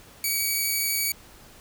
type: tone with vibrato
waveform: 5% pulse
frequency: 2268 Hz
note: C#7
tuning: 39 cents sharp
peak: -14 dBFS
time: 0.24-1.12 s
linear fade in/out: 2 ms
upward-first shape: triangle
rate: 12 Hz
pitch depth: 11 cents each way
effects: pink hiss -50 dBFS RMS until 1.6 s